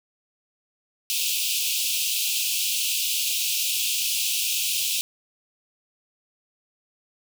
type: high-pass noise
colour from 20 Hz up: pink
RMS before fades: -25 dBFS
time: 1.1-5.01 s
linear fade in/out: 0 ms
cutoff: 2500 Hz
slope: 96 dB/octave
effects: none